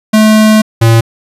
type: tone pair in turn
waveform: square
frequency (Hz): 216.2 / 114.31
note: A3 / A#2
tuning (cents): -30 / -33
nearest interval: major seventh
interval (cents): 1103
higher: first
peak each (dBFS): -4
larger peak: neither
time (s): 0.13-0.62 / 0.81-1.01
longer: first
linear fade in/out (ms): 10
effects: resampled to 32000 Hz